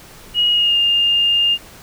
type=tone with pitch glide; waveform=sine; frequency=2892 to 2815 Hz; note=F#7 to F7; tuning=-40 to +13 cents; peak=-12 dBFS; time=0.34-1.58 s; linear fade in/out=50 ms; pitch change=-47 cents; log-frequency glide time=0.51-0.78 s; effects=pink hiss -41 dBFS RMS until 1.82 s